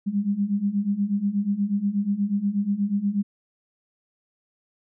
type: beating tone pair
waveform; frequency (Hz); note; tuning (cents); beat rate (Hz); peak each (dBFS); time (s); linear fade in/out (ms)
sine; 197.1 / 205.4; G3 / G#3; +10 / -19; 8.3; -26 / -23; 0.06-3.23; 20
effects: none